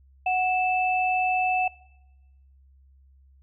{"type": "tone pair together", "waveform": "sine", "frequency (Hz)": [740, 2637], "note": ["F#5", "E7"], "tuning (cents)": [0, 0], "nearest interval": "octave + minor seventh", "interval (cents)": 2200, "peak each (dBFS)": [-22, -27], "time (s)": [0.26, 1.68], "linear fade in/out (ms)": 5, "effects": ["noise-tail reverb RT60 1.0 s tail -22 dB re dry", "added 67 Hz sine -53 dBFS peak until 3.42 s"]}